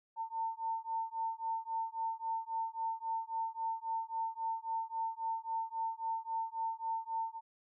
sine beating tone pair, 900 / 903.7 Hz, A5 / A5, +39 / +46 cents, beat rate 3.7 Hz, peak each -38 / -38 dBFS, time 0.16-7.41 s, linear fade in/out 50 ms, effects none

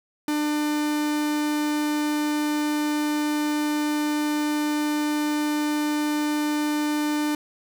45% pulse tone, 298.9 Hz, D4, 31 cents sharp, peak -22 dBFS, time 0.28-7.35 s, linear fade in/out 2 ms, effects none

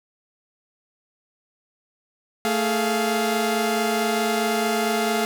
sawtooth tone cluster, 222.5 / 420.4 / 696 Hz, A3 / G#4 / F5, +20 / +21 / -6 cents, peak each -21 dBFS, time 2.45-5.25 s, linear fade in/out 0 ms, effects none

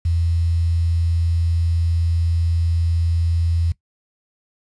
sine tone with quantisation, 83.9 Hz, E2, 31 cents sharp, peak -16 dBFS, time 0.05-3.72 s, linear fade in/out 5 ms, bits 7, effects noise-tail reverb RT60 0.1 s tail -18 dB re dry + resampled to 22050 Hz

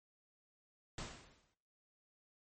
pink noise with exponential decay, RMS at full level -42 dBFS, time 0.98-1.54 s, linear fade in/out 2 ms, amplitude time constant 120 ms, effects noise-tail reverb RT60 0.9 s tail -26 dB re dry + MP3 32 kbps

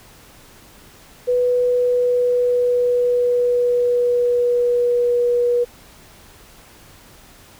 sine tone with pitch glide, 493.9 to 483.2 Hz, B4 to B4, 0 to -38 cents, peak -14 dBFS, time 1.27-5.65 s, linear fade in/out 20 ms, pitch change -38 cents, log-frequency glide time 1.37-5.21 s, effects pink hiss -46 dBFS RMS until 7.59 s

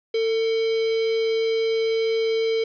square tone with notch filter, 449.5 Hz, A4, 37 cents sharp, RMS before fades -22 dBFS, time 0.14-2.64 s, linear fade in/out 5 ms, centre 1400 Hz, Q 1.6, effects resampled to 11025 Hz + 8-bit

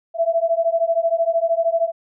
sine beating tone pair, 659.3 / 672.3 Hz, E5 / E5, 0 / +34 cents, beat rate 13 Hz, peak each -19 dBFS, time 0.14-1.92 s, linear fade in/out 50 ms, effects none

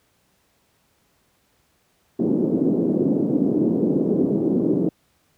pink band-pass noise, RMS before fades -20 dBFS, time 2.19-4.89 s, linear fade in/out 5 ms, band 210 to 380 Hz, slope 24 dB/octave, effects pink hiss -64 dBFS RMS until 5.37 s + high-pass 60 Hz 12 dB/octave

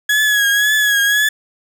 35% pulse tone with vibrato, 1677 Hz, G#6, 16 cents sharp, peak -10 dBFS, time 0.09-1.29 s, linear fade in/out 5 ms, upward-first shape triangle, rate 1.9 Hz, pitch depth 59 cents each way, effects none

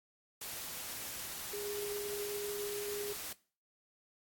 sine tone in noise, 410.5 Hz, G#4, 20 cents flat, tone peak -39 dBFS, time 1.53-3.13 s, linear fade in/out 5 ms, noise white, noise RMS -43 dBFS, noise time 0.41-3.33 s, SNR +1 dB, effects noise-tail reverb RT60 0.4 s tail -20 dB re dry + AAC 64 kbps

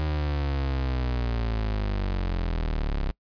35% pulse linear sweep, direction down, 77.4 to 32.97 Hz, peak -23 dBFS, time 0-3.11 s, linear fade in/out 0 ms, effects noise-tail reverb RT60 0.1 s tail -23 dB re dry + resampled to 11025 Hz

